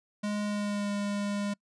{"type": "tone with pitch glide", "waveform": "square", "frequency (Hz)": [207.7, 203.4], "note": ["G#3", "G#3"], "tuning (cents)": [0, -36], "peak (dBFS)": -30, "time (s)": [0.23, 1.54], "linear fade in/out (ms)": 10, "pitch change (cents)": -36, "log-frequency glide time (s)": [0.44, 0.91], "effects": ["noise-tail reverb RT60 0.1 s tail -26 dB re dry", "resampled to 22050 Hz"]}